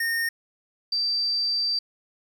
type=tone pair in turn; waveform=square / sine; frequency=1838 / 4673 Hz; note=A#6 / D8; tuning=-25 / -9 cents; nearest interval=octave + major third; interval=1616 cents; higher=second; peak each=-24 / -22 dBFS; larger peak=second; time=0-0.29 / 0.92-1.79 s; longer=second; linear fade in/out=5 ms; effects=9-bit